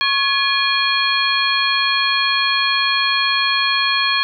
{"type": "tone cluster", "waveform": "sine", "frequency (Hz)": [1096, 1693, 2420, 3288, 4278], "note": ["C#6", "G#6", "D#7", "G#7", "C8"], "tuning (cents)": [-20, 33, -49, -18, 38], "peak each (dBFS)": -21, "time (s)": [0.01, 4.23], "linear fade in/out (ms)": 0, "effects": []}